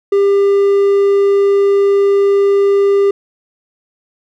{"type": "tone", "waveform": "triangle", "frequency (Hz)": 398.9, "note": "G4", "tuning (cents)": 30, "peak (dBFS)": -6, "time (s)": [0.12, 3.11], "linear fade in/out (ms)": 5, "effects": []}